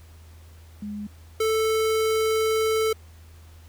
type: tone pair in turn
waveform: sine / square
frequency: 207.7 / 440.1 Hz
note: G#3 / A4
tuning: 0 / 0 cents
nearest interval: octave + minor second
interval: 1300 cents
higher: second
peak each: -30 / -21 dBFS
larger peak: second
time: 0.82-1.07 / 1.4-2.93 s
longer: second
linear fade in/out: 5 ms
effects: added 81 Hz sine -45 dBFS peak until 3.68 s + pink hiss -56 dBFS RMS until 3.68 s